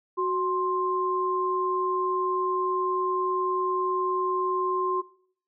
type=tone pair together; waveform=sine; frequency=370 / 1051.7 Hz; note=F#4 / C6; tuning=0 / +9 cents; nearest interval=octave + tritone; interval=1809 cents; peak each=-26 / -26 dBFS; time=0.17-5.02 s; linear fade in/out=20 ms; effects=noise-tail reverb RT60 0.6 s tail -20 dB re dry